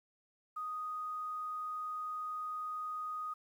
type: tone with quantisation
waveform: sine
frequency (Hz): 1244.5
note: D#6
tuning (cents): 0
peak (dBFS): -37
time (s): 0.56-3.34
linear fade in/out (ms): 10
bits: 11
effects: none